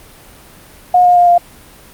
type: tone with pitch steps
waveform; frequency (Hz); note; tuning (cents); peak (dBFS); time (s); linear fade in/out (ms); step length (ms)
sine; 720 / 712.6 / 705.2 / 697.9; F#5 / F5 / F5 / F5; -47 / +35 / +17 / -1; -5; 0.94-1.38; 5; 110
effects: pink hiss -40 dBFS RMS until 1.93 s + Opus 32 kbps